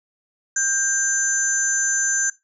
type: tone cluster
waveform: sine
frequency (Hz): 1575 / 6240 / 7060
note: G6 / G8 / A8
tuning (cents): +8 / -9 / +5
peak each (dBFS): -23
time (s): 0.56-2.3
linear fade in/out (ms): 5
effects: noise-tail reverb RT60 0.2 s tail -18 dB re dry